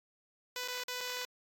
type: tone with dropouts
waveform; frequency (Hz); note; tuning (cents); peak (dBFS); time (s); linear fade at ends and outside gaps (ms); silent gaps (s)
5% pulse; 497.6; B4; +13; -25; 0.56-1.25; 1; 0.677-0.683 / 0.836-0.882 / 1.007-1.011
effects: AAC 64 kbps